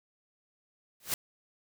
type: noise with exponential growth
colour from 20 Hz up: white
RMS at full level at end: -26 dBFS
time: 1-1.14 s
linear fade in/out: 2 ms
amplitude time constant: 29 ms
effects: none